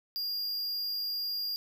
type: tone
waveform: square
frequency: 4817 Hz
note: D8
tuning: 43 cents sharp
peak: -32 dBFS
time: 0.16-1.56 s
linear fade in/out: 0 ms
effects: none